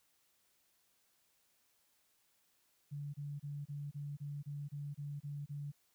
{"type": "tone bursts", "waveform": "sine", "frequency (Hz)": 144.3, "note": "D3", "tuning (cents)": -30, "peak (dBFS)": -40, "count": 11, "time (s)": [2.91, 5.72], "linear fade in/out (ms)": 20, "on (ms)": 230, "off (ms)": 28, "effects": ["white hiss -75 dBFS RMS until 5.94 s"]}